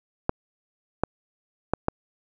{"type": "clicks", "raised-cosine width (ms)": 1, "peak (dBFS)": -7, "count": 4, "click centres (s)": [0.294, 1.036, 1.736, 1.884], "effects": []}